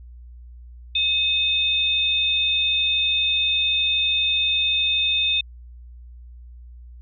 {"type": "tone pair together", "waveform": "sine", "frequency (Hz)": [2563, 3616], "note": ["E7", "A7"], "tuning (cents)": [-49, 47], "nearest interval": "tritone", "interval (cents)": 596, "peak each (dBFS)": [-24, -19], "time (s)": [0.95, 5.41], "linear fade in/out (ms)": 5, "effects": ["added 60 Hz sine -39 dBFS peak until 7.01 s"]}